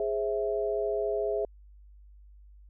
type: chord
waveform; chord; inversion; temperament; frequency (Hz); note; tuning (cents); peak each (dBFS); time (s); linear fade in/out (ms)
sine; Ab augmented; none; equal with one note detuned; 415.3 / 529.3 / 659.3; Ab4 / C5 / E5; 0 / +20 / 0; -29 / -35 / -31; 0-1.45; 2
effects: added 50 Hz sine -50 dBFS peak until 2.69 s